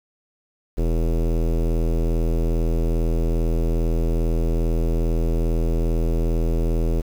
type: tone with low-pass filter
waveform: square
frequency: 41.2 Hz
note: E1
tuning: in tune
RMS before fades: -20 dBFS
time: 0.77-7.02 s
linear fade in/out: 20 ms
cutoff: 450 Hz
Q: 2.3
effects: 7-bit